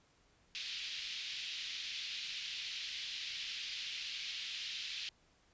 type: band-pass noise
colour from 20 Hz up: pink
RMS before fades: -43 dBFS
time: 0.55-5.09 s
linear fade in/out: 0 ms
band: 2700 to 4500 Hz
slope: 24 dB/octave
effects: pink hiss -70 dBFS RMS until 5.53 s + resampled to 16000 Hz

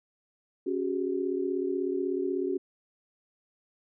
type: chord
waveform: sine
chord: C# suspended fourth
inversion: none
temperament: equal with one note detuned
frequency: 277.2 / 370 / 406.3 Hz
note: C#4 / F#4 / G#4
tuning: 0 / 0 / -38 cents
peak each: -33 / -29 / -34 dBFS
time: 0.66-2.58 s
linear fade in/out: 10 ms
effects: none

